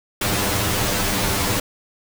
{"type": "noise with comb filter", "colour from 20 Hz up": "pink", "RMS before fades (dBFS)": -21, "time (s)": [0.21, 1.6], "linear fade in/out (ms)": 5, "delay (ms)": 10, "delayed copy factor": 0.9, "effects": []}